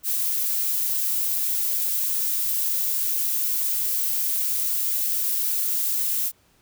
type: noise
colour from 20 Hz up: violet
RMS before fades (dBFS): -24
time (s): 0.03-6.32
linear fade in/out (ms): 50
effects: pink hiss -61 dBFS RMS until 6.61 s